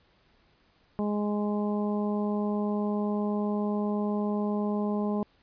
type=harmonic tone; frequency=207.7 Hz; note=G#3; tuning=in tune; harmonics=1 / 2 / 3 / 4 / 5; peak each=-27 / -33 / -37 / -39 / -41 dBFS; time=0.99-5.23 s; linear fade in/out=0 ms; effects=pink hiss -65 dBFS RMS until 5.42 s + resampled to 11025 Hz